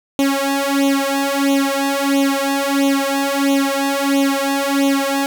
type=tone with flanger; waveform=sawtooth; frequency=276.5 Hz; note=C#4; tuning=4 cents flat; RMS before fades=-17 dBFS; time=0.19-5.26 s; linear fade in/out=0 ms; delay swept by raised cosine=0.3 to 2.5 ms; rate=1.5 Hz; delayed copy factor=+0.95; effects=none